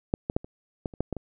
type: clicks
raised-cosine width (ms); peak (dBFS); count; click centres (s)
2; -10 / -14 / -10 / -28 / -16 / -30 / -12 / -16 / -21; 9; 0.139 / 0.299 / 0.365 / 0.445 / 0.858 / 0.938 / 1.006 / 1.127 / 1.167
effects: none